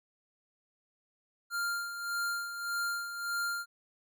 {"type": "tone with tremolo", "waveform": "square", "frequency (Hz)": 1396.9, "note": "F6", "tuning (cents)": 0, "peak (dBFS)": -31, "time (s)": [1.5, 3.66], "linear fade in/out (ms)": 50, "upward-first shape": "sine", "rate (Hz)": 1.7, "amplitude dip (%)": 60, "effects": []}